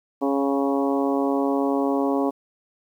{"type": "harmonic tone with a mistuned harmonic", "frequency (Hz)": 138.4, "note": "C#3", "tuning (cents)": -2, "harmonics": [2, 3, 4, 5, 6, 7, 8], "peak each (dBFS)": [-22, -26, -28, -30, -32, -33, -34], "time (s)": [0.21, 2.31], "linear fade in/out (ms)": 20, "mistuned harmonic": 5, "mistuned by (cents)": 18, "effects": ["9-bit"]}